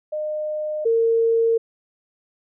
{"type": "tone pair in turn", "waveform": "sine", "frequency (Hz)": [610, 457], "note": ["D#5", "A#4"], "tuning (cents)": [-34, -34], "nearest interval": "perfect fourth", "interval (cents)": 500, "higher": "first", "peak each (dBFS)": [-23, -15], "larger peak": "second", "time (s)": [[0.12, 0.85], [0.85, 1.58]], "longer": "neither", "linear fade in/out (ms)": 10, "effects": []}